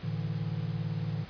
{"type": "chord", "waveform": "triangle", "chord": "A suspended fourth", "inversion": "none", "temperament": "equal", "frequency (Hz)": [110, 146.83, 164.81], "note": ["A2", "D3", "E3"], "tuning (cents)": [0, 0, 0], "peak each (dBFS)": -33, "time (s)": [0.03, 1.25], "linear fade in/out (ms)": 10, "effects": ["pink hiss -49 dBFS RMS until 1.29 s", "resampled to 11025 Hz"]}